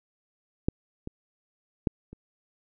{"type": "clicks", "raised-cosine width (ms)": 3, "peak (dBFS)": [-10, -22, -10, -30], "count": 4, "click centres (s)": [0.685, 1.074, 1.872, 2.13], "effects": []}